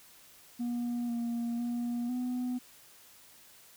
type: tone with pitch steps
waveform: sine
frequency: 240.1 / 235.3 / 239.3 / 248.9 Hz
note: B3 / A#3 / A#3 / B3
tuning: -49 / +16 / +46 / +14 cents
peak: -28 dBFS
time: 0.59-2.59 s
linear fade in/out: 20 ms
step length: 500 ms
effects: tanh soft clip ceiling -30 dBFS + white hiss -57 dBFS RMS until 3.76 s